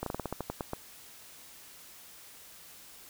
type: slowing click train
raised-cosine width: 1 ms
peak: -19 dBFS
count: 11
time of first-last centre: 0.03-0.734 s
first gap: 33 ms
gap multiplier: 1.16
effects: white hiss -52 dBFS RMS until 3.09 s